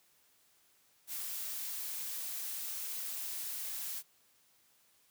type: noise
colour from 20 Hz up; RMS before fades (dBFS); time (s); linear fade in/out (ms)
blue; -40; 1.07-4.03; 50
effects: white hiss -69 dBFS RMS until 5.1 s + high-pass 60 Hz 12 dB/octave